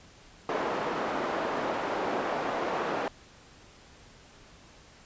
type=band-pass noise; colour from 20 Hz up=white; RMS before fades=-31 dBFS; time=0.49-3.08 s; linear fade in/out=2 ms; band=300 to 850 Hz; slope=12 dB/octave; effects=pink hiss -54 dBFS RMS until 5.05 s + resampled to 16000 Hz